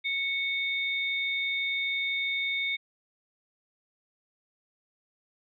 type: tone pair together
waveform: sine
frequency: 2217 / 3645 Hz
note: C#7 / A#7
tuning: 0 / -40 cents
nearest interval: major sixth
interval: 860 cents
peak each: -28 / -33 dBFS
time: 0.04-2.77 s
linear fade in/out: 20 ms
effects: none